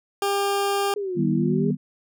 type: tone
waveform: 20% pulse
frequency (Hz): 400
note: G4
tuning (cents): +35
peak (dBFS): -16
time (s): 0.22-0.94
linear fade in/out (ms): 2
type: exponential two-way sweep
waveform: sine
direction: down then up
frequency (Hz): 421.4 to 312.9 to 415.7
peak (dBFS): -25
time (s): 0.96-1.71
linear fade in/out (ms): 5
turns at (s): 1.29
type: chord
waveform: sine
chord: Eb augmented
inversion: none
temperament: just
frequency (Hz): 155.56 / 194.45 / 243.1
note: Eb3 / G3 / B3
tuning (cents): 0 / -14 / -27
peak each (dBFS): -24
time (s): 1.15-1.77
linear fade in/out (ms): 50
effects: none